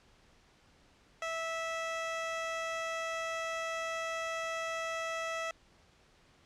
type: tone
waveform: 15% pulse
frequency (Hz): 655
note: E5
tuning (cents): -11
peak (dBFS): -28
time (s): 1.22-5.51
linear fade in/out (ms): 2
effects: pink hiss -64 dBFS RMS until 6.45 s + low-pass 6000 Hz 12 dB/octave